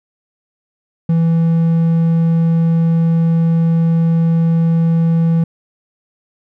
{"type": "tone", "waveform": "triangle", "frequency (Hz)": 165.3, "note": "E3", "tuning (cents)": 5, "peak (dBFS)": -8, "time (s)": [1.09, 5.44], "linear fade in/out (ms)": 5, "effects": []}